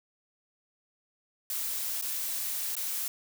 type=noise with dropouts; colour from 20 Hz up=blue; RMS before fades=-33 dBFS; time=1.5-3.08 s; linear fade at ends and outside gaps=1 ms; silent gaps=2.013-2.023 / 2.753-2.767 s; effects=none